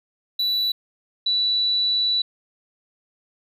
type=tone pair in turn; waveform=triangle / sine; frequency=3951 / 3951 Hz; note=B7 / B7; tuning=0 / 0 cents; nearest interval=unison; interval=0 cents; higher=neither; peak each=-18 dBFS; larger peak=neither; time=0.39-0.72 / 1.26-2.22 s; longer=second; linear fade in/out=5 ms; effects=none